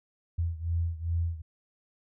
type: beating tone pair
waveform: sine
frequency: 83.3 / 85.8 Hz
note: E2 / F2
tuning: +19 / -30 cents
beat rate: 2.5 Hz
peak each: -29 / -32 dBFS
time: 0.38-1.42 s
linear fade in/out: 10 ms
effects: none